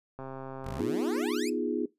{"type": "click train", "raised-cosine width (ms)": 1, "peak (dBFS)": -27, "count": 83, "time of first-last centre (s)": [0.19, 0.807], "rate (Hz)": 133}
{"type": "exponential sweep", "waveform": "15% pulse", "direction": "up", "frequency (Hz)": [38.89, 2683], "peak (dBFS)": -30, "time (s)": [0.64, 1.5], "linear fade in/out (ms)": 10}
{"type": "chord", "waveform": "sine", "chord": "F half-diminished seventh", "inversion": "second", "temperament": "equal", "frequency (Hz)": [246.9, 311.1, 349.2, 415.3], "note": ["Cb4", "Eb4", "F4", "Ab4"], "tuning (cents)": [0, 0, 0, 0], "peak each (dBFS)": -33, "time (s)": [0.79, 1.86], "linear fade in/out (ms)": 5}
{"effects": ["noise-tail reverb RT60 0.2 s tail -20 dB re dry", "resampled to 32000 Hz"]}